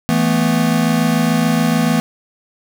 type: chord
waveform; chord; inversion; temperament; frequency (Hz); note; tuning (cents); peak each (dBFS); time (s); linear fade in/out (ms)
square; E suspended fourth; none; equal; 164.81 / 220 / 246.9; E3 / A3 / B3; 0 / 0 / 0; -18; 0.09-2; 0
effects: none

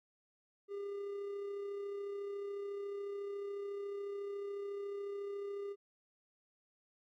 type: tone with amplitude modulation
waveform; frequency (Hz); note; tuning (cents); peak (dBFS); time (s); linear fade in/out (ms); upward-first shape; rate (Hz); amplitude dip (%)
triangle; 402.2; G4; +44; -36; 0.68-5.76; 50; sine; 34; 30
effects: none

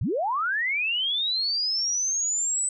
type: linear sweep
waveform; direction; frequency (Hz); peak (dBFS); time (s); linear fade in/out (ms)
sine; up; 69.3 to 8070; -23; 0.01-2.69; 5
effects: none

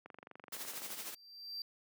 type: click train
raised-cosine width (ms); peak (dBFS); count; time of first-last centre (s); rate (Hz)
0.5; -35; 21; 0.06-0.904; 23.7
type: noise with tremolo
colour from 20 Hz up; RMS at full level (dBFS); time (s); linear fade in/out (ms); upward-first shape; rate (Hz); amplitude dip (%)
white; -42; 0.52-1.15; 10; sine; 13; 55
type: tone with exponential growth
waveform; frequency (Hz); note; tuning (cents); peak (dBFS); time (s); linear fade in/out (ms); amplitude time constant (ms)
triangle; 4699; D8; 0; -37; 0.79-1.62; 2; 180
effects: high-pass 200 Hz 12 dB/octave

